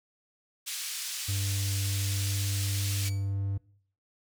white band-pass noise, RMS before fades -36 dBFS, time 0.66-3.1 s, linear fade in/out 20 ms, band 2400 to 9000 Hz, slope 12 dB/octave
triangle tone with pitch glide, 98 to 98.62 Hz, G2 to G2, 0 to +11 cents, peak -26 dBFS, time 1.28-3.58 s, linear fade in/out 10 ms, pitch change +11 cents, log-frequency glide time 2.1-2.36 s
15% pulse tone with exponential decay, 2288 Hz, D7, 46 cents flat, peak -31 dBFS, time 3.05-3.34 s, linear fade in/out 5 ms, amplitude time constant 62 ms
effects noise-tail reverb RT60 0.6 s tail -22 dB re dry

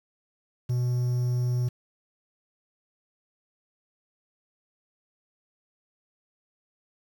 triangle tone, 123.47 Hz, B2, in tune, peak -21 dBFS, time 0.69-1.69 s, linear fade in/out 10 ms, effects 8-bit

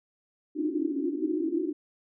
pink band-pass noise, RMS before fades -29 dBFS, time 0.55-1.73 s, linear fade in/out 20 ms, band 280 to 360 Hz, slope 96 dB/octave, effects none

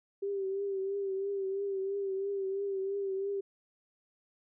sine tone with vibrato, 392 Hz, G4, in tune, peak -31 dBFS, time 0.22-3.41 s, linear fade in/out 10 ms, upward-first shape triangle, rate 3 Hz, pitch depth 52 cents each way, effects none

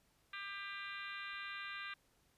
harmonic tone, 397.8 Hz, G4, 25 cents sharp, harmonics 3 / 4 / 5 / 6 / 7 / 8 / 9 / 10, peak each -50 / -48 / -51 / -51 / -53 / -59 / -55 / -57 dBFS, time 0.33-1.94 s, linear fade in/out 5 ms, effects pink hiss -74 dBFS RMS until 2.37 s + resampled to 32000 Hz

